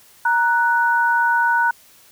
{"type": "tone pair together", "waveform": "sine", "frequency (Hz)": [936.1, 1482], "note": ["A#5", "F#6"], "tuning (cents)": [7, 2], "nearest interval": "minor sixth", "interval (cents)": 795, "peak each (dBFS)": -17, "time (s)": [0.25, 1.71], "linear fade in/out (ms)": 5, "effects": ["white hiss -50 dBFS RMS until 2.11 s"]}